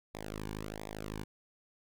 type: tone with flanger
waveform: sawtooth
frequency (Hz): 52.6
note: G#1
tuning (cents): +23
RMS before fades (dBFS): -42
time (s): 0.14-1.24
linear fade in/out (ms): 10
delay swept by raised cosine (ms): 0.68 to 1.55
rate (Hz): 1.4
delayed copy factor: -1
effects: none